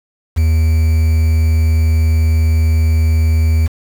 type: tone with quantisation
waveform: triangle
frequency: 80.1 Hz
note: E2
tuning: 49 cents flat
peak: -7 dBFS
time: 0.36-3.68 s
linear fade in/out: 20 ms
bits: 5
effects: none